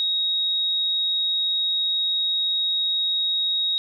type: tone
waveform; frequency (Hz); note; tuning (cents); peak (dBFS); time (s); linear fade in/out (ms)
sine; 3777; A#7; +22; -20; 0-3.78; 0
effects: 10-bit